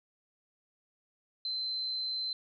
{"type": "tone", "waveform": "sine", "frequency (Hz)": 4081, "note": "C8", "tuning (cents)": -44, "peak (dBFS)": -32, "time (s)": [1.45, 2.33], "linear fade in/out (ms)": 2, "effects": []}